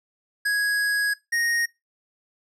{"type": "tone pair in turn", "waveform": "square", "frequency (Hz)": [1661.2, 1864.6], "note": ["G#6", "A#6"], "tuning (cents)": [0, 0], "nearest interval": "major second", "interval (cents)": 200, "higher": "second", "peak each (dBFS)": [-21, -22], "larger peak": "first", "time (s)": [[0.45, 1.14], [1.32, 1.66]], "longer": "first", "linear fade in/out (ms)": 10, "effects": ["noise-tail reverb RT60 0.2 s tail -20 dB re dry", "low-pass 12000 Hz 12 dB/octave"]}